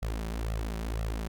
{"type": "tone with flanger", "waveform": "sawtooth", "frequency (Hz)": 55, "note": "A1", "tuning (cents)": 0, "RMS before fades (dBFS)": -33, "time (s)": [0.02, 1.28], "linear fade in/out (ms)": 10, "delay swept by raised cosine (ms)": [1.5, 5.3], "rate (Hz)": 2, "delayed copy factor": 0.9, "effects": []}